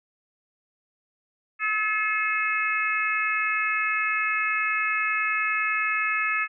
harmonic tone, 429.8 Hz, A4, 41 cents flat, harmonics 3 / 4 / 5 / 6, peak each -28 / -28 / -28 / -28 dBFS, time 1.59-6.48 s, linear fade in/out 50 ms, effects none

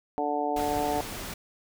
harmonic tone, 146.83 Hz, D3, in tune, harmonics 2 / 3 / 4 / 5 / 6, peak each -33 / -33 / -34 / -29 / -33 dBFS, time 0.18-1.01 s, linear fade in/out 0 ms
pink noise, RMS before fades -37 dBFS, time 0.56-1.34 s, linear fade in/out 5 ms
effects none

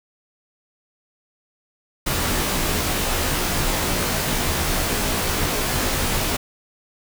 pink noise with comb filter, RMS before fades -22 dBFS, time 2.06-6.37 s, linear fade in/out 10 ms, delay 18 ms, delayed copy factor -0.95, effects none

